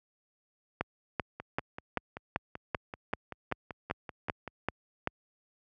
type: two click trains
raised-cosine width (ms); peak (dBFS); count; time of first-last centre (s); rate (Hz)
0.5; -14 / -24; 12 / 17; 0.81-5.074 / 1.4-4.477; 2.58 / 5.2
effects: high-pass 60 Hz 12 dB/octave